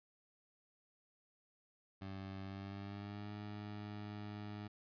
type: tone with pitch glide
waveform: 20% pulse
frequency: 96.6 to 104.13 Hz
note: G2 to G#2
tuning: -25 to +5 cents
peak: -40 dBFS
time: 2.01-4.68 s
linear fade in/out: 10 ms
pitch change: +130 cents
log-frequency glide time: 2.43-3.33 s
effects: resampled to 11025 Hz